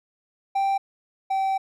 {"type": "tone pair in turn", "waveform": "triangle", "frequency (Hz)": [784, 772.8], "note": ["G5", "G5"], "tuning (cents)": [0, -25], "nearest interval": "unison", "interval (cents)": 25, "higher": "first", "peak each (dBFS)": [-18, -19], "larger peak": "first", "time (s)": [[0.55, 0.78], [1.3, 1.58]], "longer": "second", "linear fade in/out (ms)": 10, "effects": []}